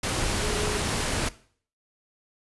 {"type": "tone in noise", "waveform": "sine", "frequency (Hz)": 419.8, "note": "G#4", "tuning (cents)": 19, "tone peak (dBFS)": -30, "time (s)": [0.42, 0.78], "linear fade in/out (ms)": 5, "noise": "pink", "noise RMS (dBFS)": -27, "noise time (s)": [0.03, 1.29], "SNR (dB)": -6, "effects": ["noise-tail reverb RT60 0.5 s tail -18 dB re dry", "resampled to 24000 Hz"]}